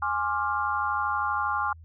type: chord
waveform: sine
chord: D half-diminished seventh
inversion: second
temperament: equal with one note detuned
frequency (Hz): 830.6 / 1062.3 / 1174.7 / 1396.9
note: Ab5 / C6 / D6 / F6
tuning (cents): 0 / +26 / 0 / 0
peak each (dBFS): -30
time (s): 0.02-1.73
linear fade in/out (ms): 5
effects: added 81 Hz sine -45 dBFS peak until 1.84 s